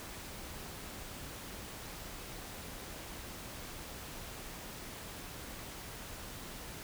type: silence
effects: pink hiss -46 dBFS RMS until 6.83 s